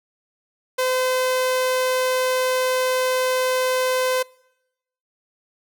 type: tone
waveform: sawtooth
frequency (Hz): 512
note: C5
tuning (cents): -38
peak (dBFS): -15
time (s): 0.78-4.23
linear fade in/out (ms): 10
effects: noise-tail reverb RT60 0.9 s tail -25 dB re dry